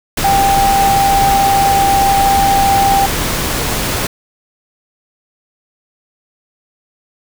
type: tone in noise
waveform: sine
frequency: 790 Hz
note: G5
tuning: 13 cents sharp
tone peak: -9 dBFS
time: 0.24-3.06 s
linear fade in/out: 5 ms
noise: pink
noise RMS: -17 dBFS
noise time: 0.17-4.07 s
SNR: +5 dB
effects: none